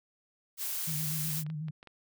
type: noise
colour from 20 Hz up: blue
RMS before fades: -35 dBFS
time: 0.57-1.44 s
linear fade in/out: 50 ms
type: tone with vibrato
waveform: sine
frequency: 154.3 Hz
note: D#3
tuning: 14 cents flat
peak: -34 dBFS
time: 0.87-1.71 s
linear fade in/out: 10 ms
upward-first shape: square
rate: 8.1 Hz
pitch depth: 50 cents each way
type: clicks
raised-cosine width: 0.3 ms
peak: -34 dBFS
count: 7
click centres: 0.896 / 1.114 / 1.465 / 1.501 / 1.684 / 1.829 / 1.873 s
effects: none